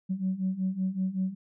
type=beating tone pair; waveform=sine; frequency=185 / 190.3 Hz; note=F#3 / F#3; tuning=0 / +49 cents; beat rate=5.3 Hz; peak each=-31 / -28 dBFS; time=0.09-1.35 s; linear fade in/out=20 ms; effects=tanh soft clip ceiling -20 dBFS